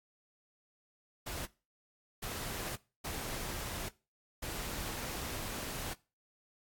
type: noise bursts at uneven times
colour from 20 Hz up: pink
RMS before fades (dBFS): -40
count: 4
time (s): 1.26-1.46 / 2.22-2.76 / 3.04-3.89 / 4.42-5.94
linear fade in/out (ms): 10
effects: noise-tail reverb RT60 0.3 s tail -20 dB re dry + AAC 64 kbps